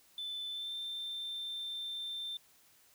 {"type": "tone with pitch glide", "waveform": "sine", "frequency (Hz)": [3519, 3572], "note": ["A7", "A7"], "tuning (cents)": [0, 25], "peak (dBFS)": -36, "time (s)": [0.18, 2.37], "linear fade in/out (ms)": 2, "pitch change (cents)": 25, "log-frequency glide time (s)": [0.5, 0.75], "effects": ["tanh soft clip ceiling -35 dBFS", "white hiss -65 dBFS RMS until 2.94 s"]}